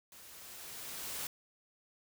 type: noise with level ramp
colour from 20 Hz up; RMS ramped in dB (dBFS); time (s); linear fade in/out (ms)
white; -55 to -39; 0.12-1.27; 2
effects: none